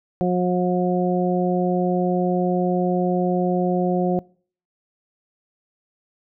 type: harmonic tone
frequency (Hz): 180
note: F#3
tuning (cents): -47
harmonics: 1 / 2 / 3 / 4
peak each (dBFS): -20 / -23 / -25 / -26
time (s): 0.21-4.19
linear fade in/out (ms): 0
effects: noise-tail reverb RT60 0.5 s tail -26 dB re dry